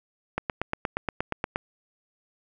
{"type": "click train", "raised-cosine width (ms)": 0.5, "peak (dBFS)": -11, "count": 11, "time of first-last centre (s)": [0.38, 1.559], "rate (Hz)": 8.48, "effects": []}